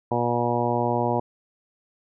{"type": "harmonic tone", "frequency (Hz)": 120, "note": "B2", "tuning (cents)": -49, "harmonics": [1, 2, 3, 4, 5, 6, 7, 8], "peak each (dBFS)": [-29, -29, -29, -29, -29, -29, -29, -29], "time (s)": [0.11, 1.2], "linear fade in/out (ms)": 5, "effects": []}